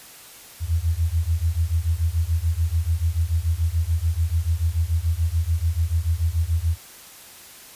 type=beating tone pair; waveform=sine; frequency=79.2 / 86.1 Hz; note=D#2 / F2; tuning=+31 / -24 cents; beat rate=6.9 Hz; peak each=-22 dBFS; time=0.6-6.78 s; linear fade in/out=50 ms; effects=white hiss -44 dBFS RMS until 7.75 s + resampled to 32000 Hz